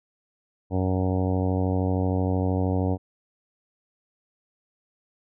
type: harmonic tone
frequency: 93 Hz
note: F#2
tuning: 9 cents sharp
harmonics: 1 / 2 / 3 / 4 / 5 / 6 / 7 / 8 / 9 / 10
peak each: -24 / -29 / -28 / -36 / -32 / -35 / -38 / -36 / -41 / -44 dBFS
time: 0.7-2.98 s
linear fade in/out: 50 ms
effects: none